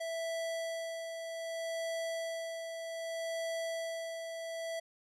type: tone with tremolo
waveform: square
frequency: 659.3 Hz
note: E5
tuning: in tune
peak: -35 dBFS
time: 0-4.8 s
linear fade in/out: 10 ms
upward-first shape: sine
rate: 0.64 Hz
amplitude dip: 45%
effects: low-pass 11000 Hz 12 dB/octave